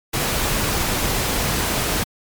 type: noise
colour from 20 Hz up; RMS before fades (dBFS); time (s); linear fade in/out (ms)
pink; -21; 0.13-2.04; 10
effects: MP3 96 kbps